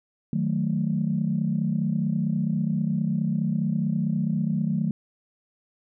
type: chord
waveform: sine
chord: D# diminished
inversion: none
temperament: equal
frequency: 155.56 / 185 / 220 Hz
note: D#3 / F#3 / A3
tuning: 0 / 0 / 0 cents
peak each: -26 dBFS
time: 0.33-4.91 s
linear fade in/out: 2 ms
effects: tanh soft clip ceiling -13 dBFS